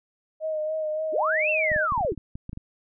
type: tone with vibrato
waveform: sine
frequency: 622.3 Hz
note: D#5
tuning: in tune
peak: -25 dBFS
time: 0.4-1.88 s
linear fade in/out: 50 ms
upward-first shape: sine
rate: 3.5 Hz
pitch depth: 28 cents each way
type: linear two-way sweep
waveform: sine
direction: up then down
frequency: 246.9 to 2748 to 246.9 Hz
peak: -22 dBFS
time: 1.12-2.15 s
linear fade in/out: 50 ms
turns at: 1.5 s
type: clicks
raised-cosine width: 5 ms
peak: -23 dBFS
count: 12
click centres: 1.717 / 1.762 / 1.922 / 1.978 / 2.009 / 2.049 / 2.121 / 2.177 / 2.355 / 2.494 / 2.531 / 2.574 s
effects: none